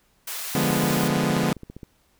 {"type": "high-pass noise", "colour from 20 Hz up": "white", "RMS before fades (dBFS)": -32, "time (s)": [0.27, 1.08], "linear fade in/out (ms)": 5, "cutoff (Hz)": 680, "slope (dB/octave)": 12}
{"type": "chord", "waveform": "sawtooth", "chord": "D diminished seventh", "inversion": "none", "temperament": "equal", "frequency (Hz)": [146.83, 174.61, 207.7, 246.9], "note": ["D3", "F3", "Ab3", "Cb4"], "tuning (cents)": [0, 0, 0, 0], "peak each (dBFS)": -22, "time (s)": [0.55, 1.53], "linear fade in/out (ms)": 2}
{"type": "click train", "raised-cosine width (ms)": 3, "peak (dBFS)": -25, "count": 19, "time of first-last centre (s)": [0.64, 1.832], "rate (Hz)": 15.1}
{"effects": ["pink hiss -64 dBFS RMS until 2.19 s"]}